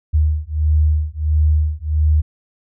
sine beating tone pair, 75.9 / 77.4 Hz, D#2 / D#2, -42 / -9 cents, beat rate 1.5 Hz, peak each -16 dBFS, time 0.13-2.22 s, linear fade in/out 20 ms, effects none

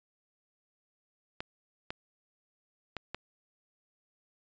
clicks, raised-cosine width 0.3 ms, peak -20 dBFS, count 4, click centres 1.405 / 1.905 / 2.967 / 3.146 s, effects resampled to 16000 Hz

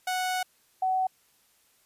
sawtooth / sine tone pair in turn, 738 / 750.9 Hz, F#5 / F#5, -5 / +25 cents, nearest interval unison, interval 30 cents, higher second, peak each -23 dBFS, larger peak neither, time 0.07-0.43 / 0.82-1.07 s, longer first, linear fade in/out 5 ms, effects white hiss -65 dBFS RMS until 1.85 s + resampled to 32000 Hz

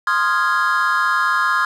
triangle chord, F minor seventh, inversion second, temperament equal with one note detuned, 1046.5 / 1239.5 / 1396.9 / 1661.2 Hz, C6 / Eb6 / F6 / Ab6, 0 / -7 / 0 / 0 cents, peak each -18 dBFS, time 0.07-1.65 s, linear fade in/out 2 ms, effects tanh soft clip ceiling -7 dBFS

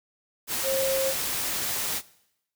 sine tone in noise, 535 Hz, C5, 38 cents sharp, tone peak -24 dBFS, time 0.63-1.14 s, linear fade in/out 50 ms, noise white, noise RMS -29 dBFS, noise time 0.47-2.02 s, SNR +2 dB, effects noise-tail reverb RT60 0.8 s tail -20 dB re dry

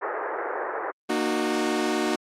pink band-pass noise, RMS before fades -30 dBFS, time 0.01-0.92 s, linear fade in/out 20 ms, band 370 to 1800 Hz, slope 48 dB/octave
sawtooth chord, D# minor, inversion second, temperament equal with one note detuned, 233.1 / 304.9 / 370 Hz, A#3 / D#4 / F#4, 0 / -35 / 0 cents, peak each -25 / -23 / -23 dBFS, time 1.09-2.16 s, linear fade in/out 10 ms
effects low-pass 9000 Hz 12 dB/octave + Opus 48 kbps

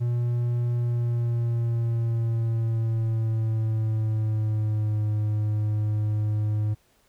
triangle tone with pitch glide, 120 to 106.29 Hz, B2 to G#2, -49 to +41 cents, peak -20 dBFS, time 0-6.75 s, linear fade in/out 20 ms, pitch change -210 cents, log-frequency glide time 0.75-5.05 s, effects pink hiss -64 dBFS RMS until 7.08 s

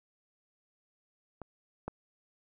clicks, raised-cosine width 1 ms, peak -28 / -22 dBFS, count 2, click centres 1.417 / 1.88 s, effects none

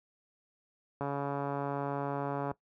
click train, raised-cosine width 1 ms, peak -21 dBFS, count 213, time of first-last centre 1.01-2.514 s, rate 141 Hz, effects noise-tail reverb RT60 0.1 s tail -18 dB re dry + high-pass 60 Hz 12 dB/octave

